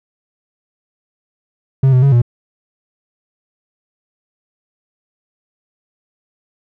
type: tone with pitch steps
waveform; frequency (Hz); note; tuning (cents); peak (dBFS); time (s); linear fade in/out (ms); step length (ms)
triangle; 133.7 / 127.3 / 138.7 / 119.9; C3 / C3 / C#3 / A#2; +38 / -47 / +1 / +49; -5; 1.83-2.218; 5; 97
effects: none